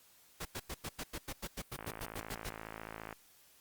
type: noise bursts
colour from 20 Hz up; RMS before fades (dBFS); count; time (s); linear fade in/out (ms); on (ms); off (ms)
pink; -41; 15; 0.4-2.498; 10; 54; 92
type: click train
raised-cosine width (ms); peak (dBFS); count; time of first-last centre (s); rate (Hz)
0.5; -28; 74; 1.79-3.127; 54.6
effects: white hiss -64 dBFS RMS until 3.6 s + Opus 48 kbps